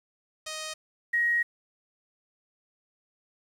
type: tone pair in turn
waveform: 5% pulse / sine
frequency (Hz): 624 / 1888.9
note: D#5 / A#6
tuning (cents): +5 / +22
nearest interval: octave + perfect fifth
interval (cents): 1917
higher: second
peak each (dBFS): -23 / -22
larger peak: second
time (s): 0.46-0.74 / 1.13-1.43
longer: second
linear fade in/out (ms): 10
effects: resampled to 32000 Hz + 9-bit